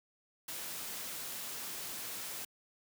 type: noise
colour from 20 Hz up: white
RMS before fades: -42 dBFS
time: 0.48-2.45 s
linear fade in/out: 5 ms
effects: high-pass 100 Hz 12 dB/octave